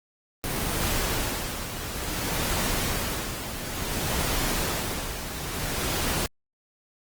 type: noise with tremolo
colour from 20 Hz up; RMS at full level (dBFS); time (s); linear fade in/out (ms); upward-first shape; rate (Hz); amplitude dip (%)
pink; -26; 0.44-6.26; 0; sine; 0.57; 60
effects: Opus 24 kbps